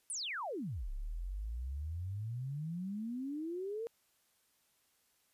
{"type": "exponential two-way sweep", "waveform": "sine", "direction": "down then up", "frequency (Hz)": [10110, 32.7, 469.9], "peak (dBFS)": -37, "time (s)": [0.1, 3.87], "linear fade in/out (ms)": 0, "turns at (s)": 0.9, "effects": ["white hiss -74 dBFS RMS until 5.33 s", "resampled to 32000 Hz"]}